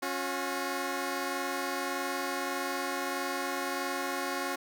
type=tone pair together; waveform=10% pulse; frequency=275.1 / 359.6 Hz; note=C#4 / F#4; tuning=-13 / -49 cents; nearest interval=perfect fourth; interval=464 cents; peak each=-26 dBFS; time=0.02-4.56 s; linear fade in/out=10 ms; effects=none